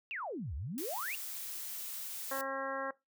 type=exponential two-way sweep; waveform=sine; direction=down then up; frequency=2858 to 63.3 to 2858 Hz; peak=-37 dBFS; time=0.11-1.15 s; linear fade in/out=0 ms; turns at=0.55 s
type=noise; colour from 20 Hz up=blue; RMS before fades=-42 dBFS; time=0.78-2.41 s; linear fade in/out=0 ms
type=harmonic tone; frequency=270 Hz; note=C#4; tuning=45 cents flat; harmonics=1 / 2 / 3 / 4 / 5 / 6 / 7; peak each=-47 / -38 / -45 / -41 / -44 / -43 / -48 dBFS; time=2.31-2.91 s; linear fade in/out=5 ms
effects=noise-tail reverb RT60 0.2 s tail -20 dB re dry